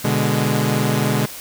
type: chord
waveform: sawtooth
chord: G# diminished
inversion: first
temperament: equal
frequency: 123.47 / 146.83 / 207.7 Hz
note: B2 / D3 / G#3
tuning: 0 / 0 / 0 cents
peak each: -17 dBFS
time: 0.04-1.26 s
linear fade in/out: 10 ms
effects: white hiss -34 dBFS RMS until 1.4 s

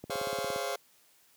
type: click train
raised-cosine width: 2 ms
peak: -27 dBFS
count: 10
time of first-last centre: 0.04-0.56 s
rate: 17.3 Hz
type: chord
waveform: sawtooth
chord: Db major seventh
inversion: second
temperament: just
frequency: 415.8 / 519.7 / 554.4 / 693 Hz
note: Ab4 / C5 / Db5 / F5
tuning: +2 / -12 / 0 / -14 cents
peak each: -35 / -34 / -33 / -33 dBFS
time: 0.1-0.76 s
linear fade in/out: 5 ms
effects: white hiss -64 dBFS RMS until 1.36 s + high-pass 100 Hz 12 dB/octave

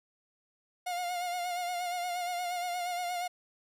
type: tone with vibrato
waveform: 45% pulse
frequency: 711 Hz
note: F5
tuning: 31 cents sharp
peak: -32 dBFS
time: 0.86-3.28 s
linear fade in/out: 10 ms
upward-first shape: sine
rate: 8.5 Hz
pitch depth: 40 cents each way
effects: resampled to 32000 Hz + 12-bit

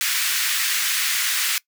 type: high-pass noise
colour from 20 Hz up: pink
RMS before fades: -22 dBFS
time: 0.01-1.58 s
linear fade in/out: 0 ms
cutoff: 1600 Hz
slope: 24 dB/octave
effects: noise-tail reverb RT60 0.1 s tail -22 dB re dry

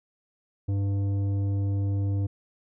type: tone with tanh clipping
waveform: sine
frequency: 99.3 Hz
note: G2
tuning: 23 cents sharp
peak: -25 dBFS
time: 0.68-2.27 s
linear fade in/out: 10 ms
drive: 10 dB
effects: none

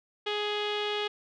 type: tone with low-pass filter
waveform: sawtooth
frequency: 417.2 Hz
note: G#4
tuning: 8 cents sharp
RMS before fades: -31 dBFS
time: 0.26-1.08 s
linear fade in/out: 10 ms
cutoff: 3300 Hz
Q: 4.4
effects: none

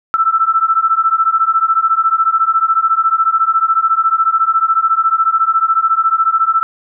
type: beating tone pair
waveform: sine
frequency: 1318.5 / 1332.5 Hz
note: E6 / E6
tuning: 0 / +18 cents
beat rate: 14 Hz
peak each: -13 dBFS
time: 0.14-6.63 s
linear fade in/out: 0 ms
effects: none

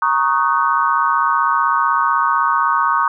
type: chord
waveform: sine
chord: D# minor seventh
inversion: second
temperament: equal with one note detuned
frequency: 932.3 / 1108.7 / 1244.5 / 1504.1 Hz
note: A#5 / C#6 / D#6 / F#6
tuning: 0 / 0 / 0 / +28 cents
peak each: -19 / -17 / -18 / -22 dBFS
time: 0.02-3.08 s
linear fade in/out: 2 ms
effects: none

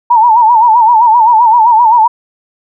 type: tone with vibrato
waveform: sine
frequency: 919 Hz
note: A#5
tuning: 25 cents flat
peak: -3 dBFS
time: 0.1-2.08 s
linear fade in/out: 10 ms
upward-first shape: sine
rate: 7.7 Hz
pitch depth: 110 cents each way
effects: none

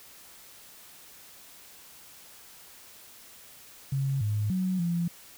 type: tone with pitch steps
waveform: sine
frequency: 136.3 / 105.1 / 185.6 / 171.4 Hz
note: C#3 / G#2 / F#3 / F3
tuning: -29 / +21 / +6 / -32 cents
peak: -25 dBFS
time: 3.92-5.08 s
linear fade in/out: 5 ms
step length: 290 ms
effects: white hiss -51 dBFS RMS until 5.37 s

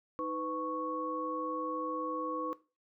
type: tone cluster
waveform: sine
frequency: 312.8 / 501 / 1107 Hz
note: D#4 / B4 / C#6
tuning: +9 / +25 / -3 cents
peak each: -39 / -38 / -36 dBFS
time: 0.19-2.53 s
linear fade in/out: 0 ms
effects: noise-tail reverb RT60 0.3 s tail -17 dB re dry

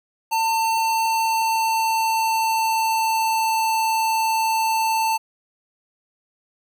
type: tone with pitch glide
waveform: square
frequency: 899 to 890.2 Hz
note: A5 to A5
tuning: +37 to +20 cents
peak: -19 dBFS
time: 0.31-5.18 s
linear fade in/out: 20 ms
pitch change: -17 cents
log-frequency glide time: 0.66-3.53 s
effects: none

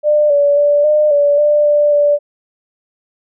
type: tone with pitch steps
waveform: sine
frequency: 598 / 574 / 582 / 604 / 577 / 593 / 589 / 583 Hz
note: D5 / D5 / D5 / D5 / D5 / D5 / D5 / D5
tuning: +31 / -40 / -16 / +48 / -31 / +17 / +5 / -13 cents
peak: -8 dBFS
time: 0.03-2.19 s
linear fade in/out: 50 ms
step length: 270 ms
effects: none

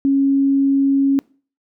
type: tone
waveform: sine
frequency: 274.8 Hz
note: C#4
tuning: 15 cents flat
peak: -12 dBFS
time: 0.05-1.19 s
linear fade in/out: 0 ms
effects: noise-tail reverb RT60 0.4 s tail -24 dB re dry

